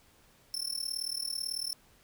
sawtooth tone with amplitude modulation, 5360 Hz, E8, 28 cents sharp, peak -27 dBFS, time 0.54-1.73 s, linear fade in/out 0 ms, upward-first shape sine, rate 38.1 Hz, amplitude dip 90%, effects pink hiss -63 dBFS RMS until 2.03 s

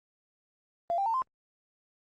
triangle tone with pitch steps, 686 / 788 / 905.2 / 1039.8 Hz, F5 / G5 / A5 / C6, -31 / +9 / +49 / -11 cents, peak -22 dBFS, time 0.9-1.22 s, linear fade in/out 0 ms, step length 80 ms, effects tanh soft clip ceiling -24 dBFS + Opus 24 kbps

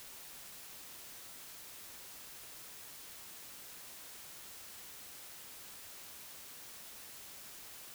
silence, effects white hiss -51 dBFS RMS until 7.94 s

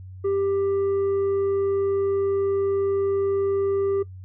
sine tone with tanh clipping, 394.5 Hz, G4, 11 cents sharp, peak -21 dBFS, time 0.24-4.03 s, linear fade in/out 10 ms, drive 4 dB, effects noise-tail reverb RT60 0.1 s tail -19 dB re dry + added 93 Hz sine -37 dBFS peak until 4.24 s

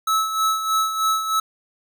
square tone with tremolo, 1300 Hz, E6, 24 cents flat, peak -17 dBFS, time 0.07-1.4 s, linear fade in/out 5 ms, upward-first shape sine, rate 3.2 Hz, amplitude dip 60%, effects none

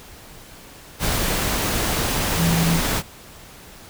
sine tone in noise, 166.6 Hz, E3, 19 cents sharp, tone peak -17 dBFS, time 2.37-2.81 s, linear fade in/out 50 ms, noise pink, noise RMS -22 dBFS, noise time 0.99-3.03 s, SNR +2 dB, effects pink hiss -43 dBFS RMS until 3.89 s

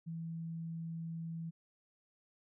sine tone, 164.7 Hz, E3, 1 cent flat, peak -39 dBFS, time 0.06-1.51 s, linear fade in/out 20 ms, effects none

